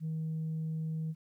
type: tone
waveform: sine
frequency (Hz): 158.9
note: D#3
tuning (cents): +37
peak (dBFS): -31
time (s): 0-1.15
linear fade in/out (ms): 50
effects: tanh soft clip ceiling -30 dBFS + 12-bit